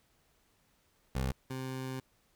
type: tone pair in turn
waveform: 20% pulse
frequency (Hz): 65.41 / 130.82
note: C2 / C3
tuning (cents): 0 / 0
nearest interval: octave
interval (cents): 1200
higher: second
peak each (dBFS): -26 / -32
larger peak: first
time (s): 1.15-1.32 / 1.5-2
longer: second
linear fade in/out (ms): 5
effects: pink hiss -71 dBFS RMS until 2.35 s